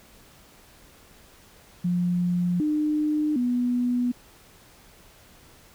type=tone with pitch steps; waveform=sine; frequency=176.9 / 302.6 / 245.3 Hz; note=F3 / D#4 / B3; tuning=+23 / -48 / -12 cents; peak=-21 dBFS; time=1.84-4.12 s; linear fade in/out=10 ms; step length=760 ms; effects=pink hiss -53 dBFS RMS until 5.74 s

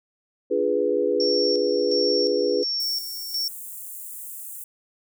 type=chord; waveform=sine; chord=D diminished seventh; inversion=none; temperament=equal; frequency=293.7 / 349.2 / 415.3 / 493.9 Hz; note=D4 / F4 / Ab4 / Cb5; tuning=0 / 0 / 0 / 0 cents; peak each=-29 / -28 / -23 / -23 dBFS; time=0.5-2.64 s; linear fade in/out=20 ms
type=tone with tremolo; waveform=sine; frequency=5470 Hz; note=F8; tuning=37 cents flat; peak=-23 dBFS; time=1.2-3.48 s; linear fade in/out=2 ms; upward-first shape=square; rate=1.4 Hz; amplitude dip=65%
type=high-pass noise; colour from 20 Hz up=white; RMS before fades=-37 dBFS; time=2.8-4.64 s; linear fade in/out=2 ms; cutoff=7600 Hz; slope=48 dB/octave
effects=none

